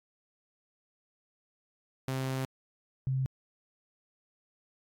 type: tone pair in turn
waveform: sawtooth / sine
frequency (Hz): 132 / 132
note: C3 / C3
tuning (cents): +16 / +16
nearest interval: unison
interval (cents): 0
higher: neither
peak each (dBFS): -27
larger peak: neither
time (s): 2.08-2.45 / 3.07-3.26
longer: first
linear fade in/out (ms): 0
effects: AAC 48 kbps